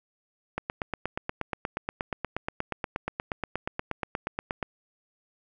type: click train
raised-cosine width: 0.5 ms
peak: -14 dBFS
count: 35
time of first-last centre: 0.58-4.628 s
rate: 8.4 Hz
effects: none